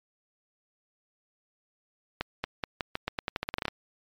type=accelerating click train; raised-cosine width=0.3 ms; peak=-13 dBFS; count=16; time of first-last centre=2.21-3.682 s; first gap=230 ms; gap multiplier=0.86; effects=MP3 96 kbps